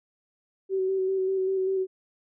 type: tone with vibrato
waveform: sine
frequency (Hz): 380.3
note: F#4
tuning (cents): +48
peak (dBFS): -23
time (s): 0.69-1.87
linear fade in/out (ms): 50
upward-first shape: square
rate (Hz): 5.1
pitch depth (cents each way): 18
effects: none